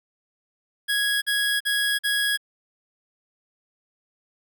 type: tone bursts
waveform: 25% pulse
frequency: 1661.2 Hz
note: G#6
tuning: in tune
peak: -17 dBFS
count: 4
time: 0.88-2.375 s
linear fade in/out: 20 ms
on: 340 ms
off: 45 ms
effects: none